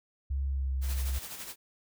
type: tone with pitch glide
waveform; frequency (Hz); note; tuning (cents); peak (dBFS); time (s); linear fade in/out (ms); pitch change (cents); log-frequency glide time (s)
sine; 68.3 to 66.24; C#2 to C2; -25 to +22; -28; 0.3-1.19; 10; -53; 0.49-0.71
type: noise with tremolo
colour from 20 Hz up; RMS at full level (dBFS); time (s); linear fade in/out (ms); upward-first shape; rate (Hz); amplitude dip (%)
white; -40; 0.81-1.56; 50; sine; 12; 50
effects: none